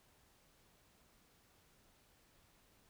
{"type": "silence", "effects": ["pink hiss -70 dBFS RMS until 2.89 s"]}